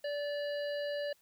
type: harmonic tone with a mistuned harmonic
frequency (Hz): 580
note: D5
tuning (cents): -22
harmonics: 1 / 3 / 5 / 7 / 8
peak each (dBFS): -34 / -44 / -48 / -51 / -52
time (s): 0.04-1.13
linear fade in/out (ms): 5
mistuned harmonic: 8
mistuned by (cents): +23
effects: white hiss -69 dBFS RMS until 1.21 s